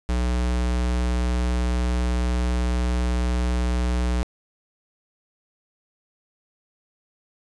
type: tone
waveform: square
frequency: 61 Hz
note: B1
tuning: 21 cents flat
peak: -21 dBFS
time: 0.09-4.23 s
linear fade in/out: 0 ms
effects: resampled to 22050 Hz + 10-bit